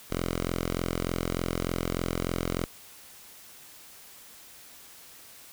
5% pulse tone, 43.34 Hz, F1, 12 cents flat, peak -17 dBFS, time 0.1-2.66 s, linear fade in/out 10 ms, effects white hiss -50 dBFS RMS until 5.52 s

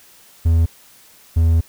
triangle tone pair in turn, 82.41 / 82.12 Hz, E2 / E2, 0 / -6 cents, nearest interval unison, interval 6 cents, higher first, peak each -9 dBFS, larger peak neither, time 0.45-0.66 / 1.36-1.61 s, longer second, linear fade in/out 10 ms, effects white hiss -48 dBFS RMS until 1.68 s

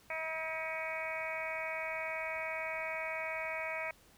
harmonic tone with a mistuned harmonic, 320 Hz, D#4, 49 cents sharp, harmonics 2 / 3 / 4 / 5 / 6 / 7 / 8, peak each -41 / -45 / -47 / -48 / -45 / -40 / -45 dBFS, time 0.1-3.91 s, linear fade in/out 2 ms, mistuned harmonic 8, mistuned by -45 cents, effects pink hiss -63 dBFS RMS until 4.17 s

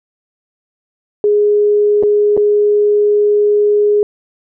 sine tone with dropouts, 415.3 Hz, G#4, in tune, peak -8 dBFS, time 1.24-4.03 s, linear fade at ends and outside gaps 1 ms, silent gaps 2.027-2.034 / 2.367-2.375 s, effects none

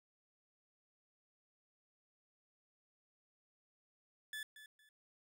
30% pulse tone with echo, 1732 Hz, A6, 28 cents flat, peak -40 dBFS, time 4.33-4.43 s, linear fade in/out 2 ms, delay 230 ms, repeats 2, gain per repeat -12 dB, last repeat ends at 4.89 s, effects none

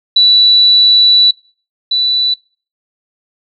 sine tone pair in turn, 3951 / 3967 Hz, B7 / B7, 0 / +7 cents, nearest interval unison, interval 7 cents, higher second, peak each -4 / -10 dBFS, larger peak first, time 0.16-1.31 / 1.91-2.34 s, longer first, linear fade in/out 5 ms, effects noise-tail reverb RT60 0.4 s tail -23 dB re dry

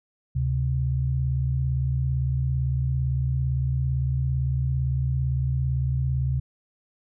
sine tone pair together, 73.06 / 130.81 Hz, D2 / C3, -8 / 0 cents, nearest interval minor seventh, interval 1008 cents, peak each -26 / -23 dBFS, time 0.35-6.4 s, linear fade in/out 10 ms, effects none

